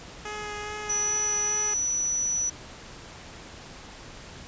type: tone with vibrato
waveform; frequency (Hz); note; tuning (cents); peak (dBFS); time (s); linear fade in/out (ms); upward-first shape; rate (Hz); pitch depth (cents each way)
10% pulse; 419.3; G#4; +17; -25; 0.25-1.74; 5; sine; 2.4; 11
type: tone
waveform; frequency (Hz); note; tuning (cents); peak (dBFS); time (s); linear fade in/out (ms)
sine; 5920; F#8; 0; -24; 0.89-2.5; 10
effects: pink hiss -44 dBFS RMS until 4.47 s + resampled to 16000 Hz